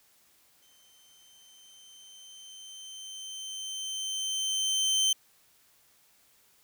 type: tone with exponential growth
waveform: 25% pulse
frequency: 3099 Hz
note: G7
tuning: 21 cents flat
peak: -19 dBFS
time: 0.62-5.13 s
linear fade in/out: 5 ms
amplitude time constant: 980 ms
effects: white hiss -64 dBFS RMS until 6.63 s